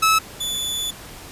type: tone pair in turn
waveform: sawtooth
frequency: 1300 / 3471 Hz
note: E6 / A7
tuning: -24 / -24 cents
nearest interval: octave + perfect fourth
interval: 1700 cents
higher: second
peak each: -10 / -20 dBFS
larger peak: first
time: 0.02-0.19 / 0.4-0.91 s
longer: second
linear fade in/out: 10 ms
effects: pink hiss -39 dBFS RMS until 1.31 s + resampled to 32000 Hz